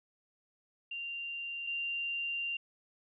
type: tone pair in turn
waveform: sine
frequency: 2779 / 2779 Hz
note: F7 / F7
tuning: -9 / -9 cents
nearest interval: unison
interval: 0 cents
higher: neither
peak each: -37 / -33 dBFS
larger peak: second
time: 0.91-1.67 / 1.67-2.57 s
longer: second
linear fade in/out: 5 ms
effects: none